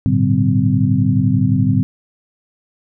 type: tone cluster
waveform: sine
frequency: 104.5 / 116.1 / 144.1 / 190.7 / 256.4 Hz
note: G#2 / A#2 / D3 / G3 / C4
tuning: +11 / -7 / -33 / -47 / -35 cents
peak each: -18 dBFS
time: 0.06-1.83 s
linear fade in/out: 0 ms
effects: none